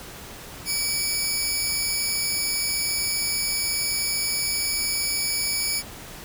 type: tone pair together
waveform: 15% pulse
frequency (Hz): 2293 / 5127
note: D7 / E8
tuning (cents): -42 / -49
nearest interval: octave + major second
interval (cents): 1393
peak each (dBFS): -20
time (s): 0.65-5.83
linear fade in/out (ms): 50
effects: pink hiss -40 dBFS RMS until 6.24 s